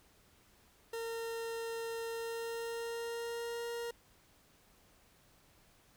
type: tone with pitch glide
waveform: 40% pulse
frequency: 458.2 to 469.7 Hz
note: A#4 to A#4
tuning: -30 to +13 cents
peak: -37 dBFS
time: 0.93-3.91 s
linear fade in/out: 5 ms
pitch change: +43 cents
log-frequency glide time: 2.09-3.66 s
effects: pink hiss -66 dBFS RMS until 5.96 s